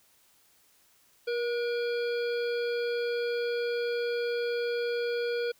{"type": "harmonic tone with a mistuned harmonic", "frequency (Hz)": 475.5, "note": "A#4", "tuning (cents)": 34, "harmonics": [1, 3, 5, 7, 9, 10], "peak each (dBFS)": [-28, -38, -42, -45, -47, -48], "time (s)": [1.27, 5.52], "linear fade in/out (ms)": 10, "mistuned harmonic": 3, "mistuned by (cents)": 28, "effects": ["white hiss -64 dBFS RMS until 5.59 s"]}